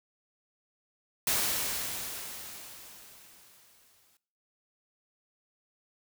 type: noise with exponential decay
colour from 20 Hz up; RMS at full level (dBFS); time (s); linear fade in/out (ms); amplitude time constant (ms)
white; -27; 1.27-4.17; 2; 630
effects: noise-tail reverb RT60 0.5 s tail -19 dB re dry